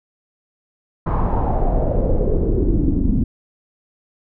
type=noise with low-pass filter sweep; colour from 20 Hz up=brown; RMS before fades=-17 dBFS; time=1.06-3.24 s; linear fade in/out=10 ms; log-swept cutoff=1100 to 230 Hz; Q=4.2; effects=none